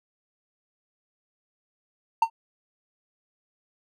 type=tone with exponential decay; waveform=triangle; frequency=909 Hz; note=A#5; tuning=44 cents flat; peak=-11 dBFS; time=2.22-2.3 s; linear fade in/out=5 ms; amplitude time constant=16 ms; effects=none